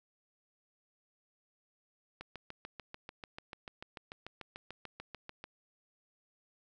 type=click train; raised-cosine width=0.3 ms; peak=-28 dBFS; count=23; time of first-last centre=2.21-5.441 s; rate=6.81 Hz; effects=none